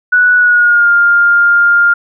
sine tone with pitch glide, 1475 to 1404.3 Hz, F#6 to F6, -6 to +9 cents, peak -5 dBFS, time 0.12-1.94 s, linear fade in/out 10 ms, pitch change -85 cents, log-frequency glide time 0.36-0.91 s, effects none

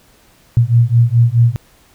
sine beating tone pair, 115.7 / 120.4 Hz, A#2 / B2, -13 / -44 cents, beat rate 4.7 Hz, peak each -11 dBFS, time 0.57-1.56 s, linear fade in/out 0 ms, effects pink hiss -50 dBFS RMS until 1.94 s

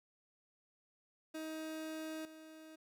30% pulse tone with level steps, 315.5 Hz, D#4, 24 cents sharp, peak -39 / -50 dBFS, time 1.34-2.76 s, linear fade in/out 10 ms, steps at 2.25 s, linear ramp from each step 2 ms, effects none

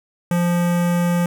square tone with notch filter, 174.2 Hz, F3, 4 cents flat, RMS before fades -18 dBFS, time 0.31-1.26 s, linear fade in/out 2 ms, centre 4200 Hz, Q 1.1, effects none

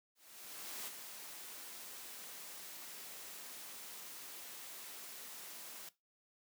white noise with ADSR envelope, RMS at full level -44 dBFS, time 0.15-5.89 s, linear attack 720 ms, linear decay 29 ms, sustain -6 dB, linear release 3 ms, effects noise-tail reverb RT60 0.2 s tail -17 dB re dry + high-pass 200 Hz 12 dB/octave

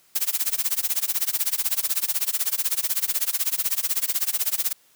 blue noise with tremolo, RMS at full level -21 dBFS, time 0.15-4.73 s, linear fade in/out 10 ms, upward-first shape sine, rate 16 Hz, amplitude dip 95%, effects white hiss -59 dBFS RMS until 4.95 s + high-pass 100 Hz 12 dB/octave

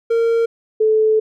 triangle / sine tone pair in turn, 460.4 / 435.3 Hz, A#4 / A4, -22 / -19 cents, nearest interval minor second, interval 97 cents, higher first, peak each -11 dBFS, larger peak neither, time 0.1-0.46 / 0.8-1.2 s, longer second, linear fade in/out 10 ms, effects none

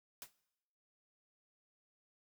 white noise with exponential decay, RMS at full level -44 dBFS, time 0.22-0.32 s, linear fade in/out 0 ms, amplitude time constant 21 ms, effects noise-tail reverb RT60 0.9 s tail -20 dB re dry

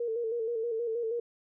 sine tone with vibrato, 460 Hz, A#4, 23 cents flat, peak -29 dBFS, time 0-1.2 s, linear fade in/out 5 ms, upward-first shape square, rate 6.3 Hz, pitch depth 53 cents each way, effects none

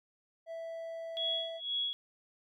triangle tone, 659.3 Hz, E5, in tune, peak -37 dBFS, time 0.46-1.61 s, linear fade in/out 50 ms
sine tone with tremolo, 3344 Hz, G#7, 11 cents sharp, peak -30 dBFS, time 1.17-1.93 s, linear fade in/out 0 ms, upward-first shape sine, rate 2 Hz, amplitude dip 90%
effects none

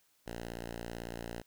5% pulse tone, 58 Hz, A#1, 8 cents flat, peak -29 dBFS, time 0.26-1.42 s, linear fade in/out 10 ms, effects white hiss -71 dBFS RMS until 1.46 s

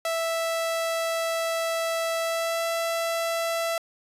sawtooth tone with pitch glide, 659.3 to 665.8 Hz, E5 to E5, 0 to +17 cents, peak -21 dBFS, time 0.05-3.78 s, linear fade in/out 2 ms, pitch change +17 cents, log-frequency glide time 2.22-2.65 s, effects resampled to 32000 Hz

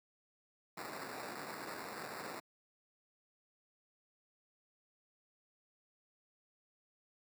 blue noise with sample-and-hold, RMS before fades -45 dBFS, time 0.77-2.4 s, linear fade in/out 5 ms, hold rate 3150 Hz, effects high-pass 200 Hz 12 dB/octave

